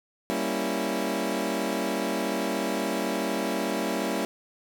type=chord; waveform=20% pulse; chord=G diminished seventh; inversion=none; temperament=equal; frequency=196 / 233.1 / 277.2 / 329.6 Hz; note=G3 / Bb3 / Db4 / Fb4; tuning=0 / 0 / 0 / 0 cents; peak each=-27 dBFS; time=0.3-4.25 s; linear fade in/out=0 ms; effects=none